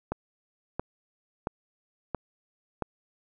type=click train; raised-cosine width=1 ms; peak=-15 dBFS; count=5; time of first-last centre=0.12-2.823 s; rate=1.48 Hz; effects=none